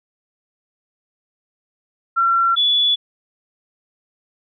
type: tone pair in turn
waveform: sine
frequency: 1361 / 3430 Hz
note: F6 / A7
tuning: -45 / -45 cents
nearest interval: octave + major third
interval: 1600 cents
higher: second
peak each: -13 dBFS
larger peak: neither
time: 2.16-2.56 / 2.56-2.96 s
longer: neither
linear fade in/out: 20 ms
effects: none